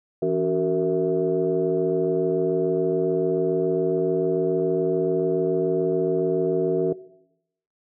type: tone cluster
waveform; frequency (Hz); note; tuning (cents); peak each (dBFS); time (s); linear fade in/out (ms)
sine; 165.4 / 278.7 / 373.9 / 460.9 / 658; E3 / C#4 / F#4 / A#4 / E5; +6 / +9 / +18 / -20 / -3; -30 / -30 / -22 / -24 / -29; 0.22-6.93; 5
effects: noise-tail reverb RT60 0.8 s tail -18 dB re dry + tanh soft clip ceiling -9 dBFS